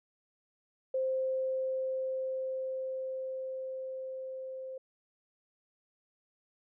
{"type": "tone with level ramp", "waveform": "sine", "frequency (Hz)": 523.3, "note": "C5", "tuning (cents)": 0, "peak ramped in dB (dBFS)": [-28, -39], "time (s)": [0.94, 4.78], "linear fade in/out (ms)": 5, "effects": []}